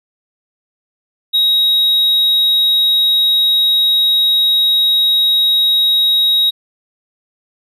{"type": "tone", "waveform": "triangle", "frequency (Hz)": 3800, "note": "A#7", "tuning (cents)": 33, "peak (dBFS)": -8, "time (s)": [1.33, 6.51], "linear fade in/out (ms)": 20, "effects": ["resampled to 32000 Hz"]}